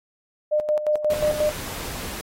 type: tone with tremolo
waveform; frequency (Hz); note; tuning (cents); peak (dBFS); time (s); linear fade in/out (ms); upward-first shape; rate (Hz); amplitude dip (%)
sine; 604; D5; +48; -17; 0.51-1.52; 20; square; 5.6; 65
type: noise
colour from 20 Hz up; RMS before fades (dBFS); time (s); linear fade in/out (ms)
pink; -33; 1.1-2.21; 2
effects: AAC 48 kbps